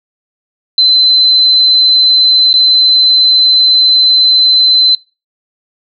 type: tone with dropouts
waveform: sine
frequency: 4057 Hz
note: B7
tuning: 46 cents sharp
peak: -4 dBFS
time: 0.78-4.95 s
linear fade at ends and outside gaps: 2 ms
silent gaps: 2.53-2.539 s
effects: noise-tail reverb RT60 0.3 s tail -24 dB re dry